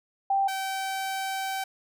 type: tone pair in turn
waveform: sine / sawtooth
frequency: 785 / 771.5 Hz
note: G5 / G5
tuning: +2 / -28 cents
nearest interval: unison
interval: 30 cents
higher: first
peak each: -21 / -25 dBFS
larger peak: first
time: 0.3-0.48 / 0.48-1.64 s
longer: second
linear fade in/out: 5 ms
effects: none